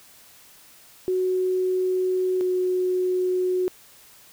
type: tone pair in turn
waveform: sine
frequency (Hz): 370 / 366.4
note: F#4 / F#4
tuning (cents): 0 / -17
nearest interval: unison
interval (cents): 17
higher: first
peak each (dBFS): -20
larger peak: neither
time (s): 1.08-2.41 / 2.41-3.68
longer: first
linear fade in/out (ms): 0
effects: white hiss -51 dBFS RMS until 4.32 s